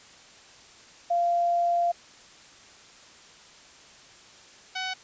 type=tone pair in turn; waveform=sine / 10% pulse; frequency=692 / 749.7 Hz; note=F5 / F#5; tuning=-16 / +23 cents; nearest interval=minor second; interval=139 cents; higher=second; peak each=-21 dBFS; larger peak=neither; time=1.1-1.92 / 4.75-4.94 s; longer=first; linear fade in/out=10 ms; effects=white hiss -51 dBFS RMS until 5.03 s + resampled to 16000 Hz